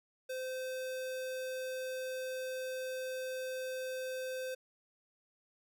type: tone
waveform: square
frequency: 516 Hz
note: C5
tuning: 24 cents flat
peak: -38 dBFS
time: 0.29-4.55 s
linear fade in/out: 10 ms
effects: none